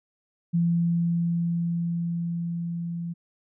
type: tone with level ramp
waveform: sine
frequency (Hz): 170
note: F3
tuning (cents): -46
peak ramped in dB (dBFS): -19 to -29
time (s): 0.53-3.14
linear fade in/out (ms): 20
effects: none